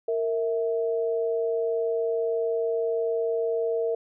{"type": "tone pair together", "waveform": "sine", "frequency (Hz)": [460.8, 651.7], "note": ["A#4", "E5"], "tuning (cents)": [-20, -20], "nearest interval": "tritone", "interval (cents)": 600, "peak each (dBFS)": [-24, -30], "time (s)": [0.08, 3.95], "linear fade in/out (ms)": 5, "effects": []}